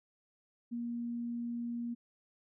sine tone, 236.8 Hz, A#3, 27 cents sharp, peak -35 dBFS, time 0.71-1.95 s, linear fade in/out 20 ms, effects none

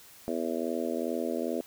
harmonic tone, 82.41 Hz, E2, in tune, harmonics 3 / 4 / 5 / 6 / 7 / 8, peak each -34 / -35 / -36 / -37 / -37 / -38 dBFS, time 0.28-1.61 s, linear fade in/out 0 ms, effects white hiss -53 dBFS RMS until 1.66 s

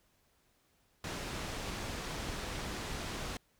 pink low-pass noise, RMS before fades -40 dBFS, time 1.04-3.37 s, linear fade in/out 2 ms, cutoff 6900 Hz, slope 12 dB/octave, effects pink hiss -72 dBFS RMS until 3.59 s

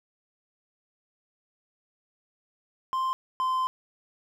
triangle tone pair in turn, 1046 / 1034.6 Hz, C6 / C6, -1 / -20 cents, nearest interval unison, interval 19 cents, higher first, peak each -23 / -22 dBFS, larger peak second, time 2.93-3.13 / 3.4-3.67 s, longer second, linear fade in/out 0 ms, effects none

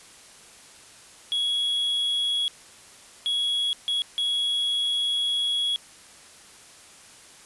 triangle tone bursts at uneven times, 3339 Hz, G#7, 9 cents sharp, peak -21 dBFS, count 4, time 1.32-2.48 / 3.26-3.73 / 3.88-4.02 / 4.18-5.76 s, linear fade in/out 0 ms, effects white hiss -49 dBFS RMS until 7.45 s + resampled to 24000 Hz

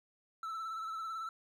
triangle tone with vibrato, 1318.5 Hz, E6, in tune, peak -36 dBFS, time 0.43-1.29 s, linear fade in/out 2 ms, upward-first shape triangle, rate 18 Hz, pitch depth 47 cents each way, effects none

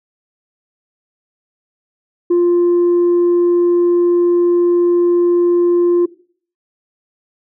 sine tone, 349.2 Hz, F4, in tune, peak -7 dBFS, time 2.3-6.06 s, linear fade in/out 10 ms, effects noise-tail reverb RT60 0.5 s tail -20 dB re dry + tanh soft clip ceiling -8 dBFS

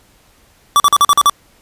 square tone bursts, 1156 Hz, D6, 28 cents flat, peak -7 dBFS, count 7, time 0.76-1.297 s, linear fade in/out 0 ms, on 39 ms, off 44 ms, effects pink hiss -51 dBFS RMS until 1.61 s + resampled to 32000 Hz

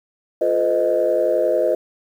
sine chord, F dominant seventh, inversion none, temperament equal with one note detuned, 349.2 / 440 / 511 / 622.3 Hz, F4 / A4 / C5 / Eb5, 0 / 0 / -41 / 0 cents, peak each -23 / -24 / -19 / -18 dBFS, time 0.41-1.75 s, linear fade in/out 5 ms, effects tanh soft clip ceiling -7 dBFS + 8-bit

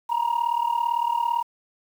sine tone with amplitude modulation, 944 Hz, A#5, 22 cents sharp, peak -15 dBFS, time 0.09-1.43 s, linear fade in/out 20 ms, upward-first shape sine, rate 37.8 Hz, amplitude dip 90%, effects tanh soft clip ceiling -17 dBFS + 8-bit

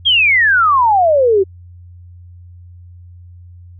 sine exponential sweep, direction down, 3322 to 370 Hz, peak -8 dBFS, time 0.05-1.44 s, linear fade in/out 20 ms, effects added 88 Hz sine -35 dBFS peak until 3.79 s

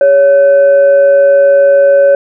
sine tone with frequency modulation, 560 Hz, C#5, 18 cents sharp, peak -3 dBFS, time 0.01-2.15 s, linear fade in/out 2 ms, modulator 967 Hz, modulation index 0.27, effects none

